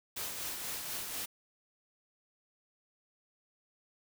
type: noise with tremolo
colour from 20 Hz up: white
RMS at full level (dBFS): -38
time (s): 0.16-1.26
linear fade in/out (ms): 10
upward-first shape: sine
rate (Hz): 4.1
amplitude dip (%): 35
effects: none